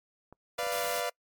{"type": "clicks", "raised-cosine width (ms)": 1, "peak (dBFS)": -35, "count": 4, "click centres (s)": [0.326, 0.59, 0.632, 0.668]}
{"type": "chord", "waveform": "sawtooth", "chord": "B diminished", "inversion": "none", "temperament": "equal with one note detuned", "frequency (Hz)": [493.9, 587.3, 692.4], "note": ["B4", "D5", "F5"], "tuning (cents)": [0, 0, -15], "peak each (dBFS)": [-31, -31, -30], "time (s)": [0.58, 1.1], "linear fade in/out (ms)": 10}
{"type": "noise", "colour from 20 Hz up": "white", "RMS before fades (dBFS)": -39, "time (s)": [0.72, 1], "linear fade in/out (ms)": 0}
{"effects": ["noise-tail reverb RT60 0.1 s tail -26 dB re dry", "MP3 96 kbps"]}